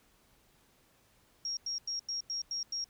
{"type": "tone bursts", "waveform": "sine", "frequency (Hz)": 5588, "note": "F8", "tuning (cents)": 0, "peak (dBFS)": -33, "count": 7, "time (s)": [1.45, 2.842], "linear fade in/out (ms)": 2, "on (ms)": 120, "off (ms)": 92, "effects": ["pink hiss -67 dBFS RMS until 2.89 s"]}